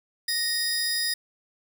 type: tone pair together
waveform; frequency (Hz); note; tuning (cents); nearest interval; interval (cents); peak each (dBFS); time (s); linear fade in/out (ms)
sawtooth; 1864.7 / 4978; A#6 / D#8; 0 / 0; octave + perfect fourth; 1700; -26 / -23; 0.28-1.14; 5
effects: none

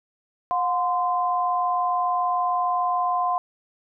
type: tone pair together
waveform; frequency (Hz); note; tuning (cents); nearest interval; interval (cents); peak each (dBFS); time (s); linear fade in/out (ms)
sine; 719.2 / 1034; F#5 / C6; -49 / -21; tritone; 628; -23; 0.51-3.38; 0
effects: none

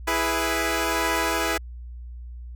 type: chord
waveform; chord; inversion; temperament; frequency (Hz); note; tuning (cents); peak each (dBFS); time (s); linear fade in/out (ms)
10% pulse; E major; none; equal; 329.6 / 415.3 / 493.9; E4 / G#4 / B4; 0 / 0 / 0; -17 / -19 / -20; 0.07-1.58; 10
effects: added 60 Hz sine -35 dBFS peak until 2.55 s

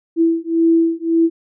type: beating tone pair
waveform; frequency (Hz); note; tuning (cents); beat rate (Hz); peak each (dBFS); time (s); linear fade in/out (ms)
sine; 329.6 / 331.4; E4 / E4; 0 / +9; 1.8; -15; 0.16-1.3; 50
effects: none

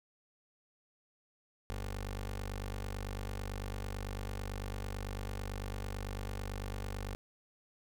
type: tone with notch filter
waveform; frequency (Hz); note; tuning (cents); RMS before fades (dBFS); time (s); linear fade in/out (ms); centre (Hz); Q
15% pulse; 49; G1; 0; -40; 1.7-7.15; 0; 160; 1.3
effects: none

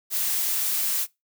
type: noise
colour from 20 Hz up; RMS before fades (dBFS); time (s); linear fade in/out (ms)
blue; -25; 0.1-1.07; 50
effects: noise-tail reverb RT60 0.2 s tail -22 dB re dry

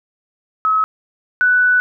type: tone pair in turn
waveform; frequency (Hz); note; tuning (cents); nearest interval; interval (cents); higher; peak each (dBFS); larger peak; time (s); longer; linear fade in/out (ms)
sine; 1284 / 1487.6; E6 / F#6; -46 / +9; minor third; 255; second; -12 / -10; second; 0.65-0.84 / 1.41-1.8; second; 0
effects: none

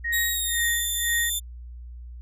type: tone with tremolo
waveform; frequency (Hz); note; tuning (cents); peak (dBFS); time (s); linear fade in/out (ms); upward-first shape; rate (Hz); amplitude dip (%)
sine; 1872; A#6; +7; -22; 0.04-1.3; 10; sine; 2; 95
type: tone with pitch glide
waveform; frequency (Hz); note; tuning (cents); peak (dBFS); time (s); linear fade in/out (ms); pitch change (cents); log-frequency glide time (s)
10% pulse; 3800 to 3546; A#7 to A7; +33 to +13; -18; 0.12-1.4; 20; -120; 0.32-0.69
effects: added 60 Hz sine -37 dBFS peak until 2.21 s

